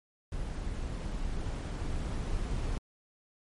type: noise with level ramp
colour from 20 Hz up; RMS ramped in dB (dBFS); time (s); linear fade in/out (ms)
brown; -36 to -32; 0.32-2.78; 2
effects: MP3 48 kbps